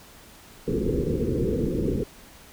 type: low-pass noise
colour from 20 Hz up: white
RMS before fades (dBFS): -25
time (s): 0.67-2.04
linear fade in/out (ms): 10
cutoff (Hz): 490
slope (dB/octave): 96
effects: pink hiss -49 dBFS RMS until 2.52 s